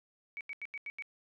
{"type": "tone bursts", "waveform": "sine", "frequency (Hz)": 2265, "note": "C#7", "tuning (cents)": 37, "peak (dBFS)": -38, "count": 6, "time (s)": [0.37, 1.023], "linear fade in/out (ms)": 0, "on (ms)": 38, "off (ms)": 85, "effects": []}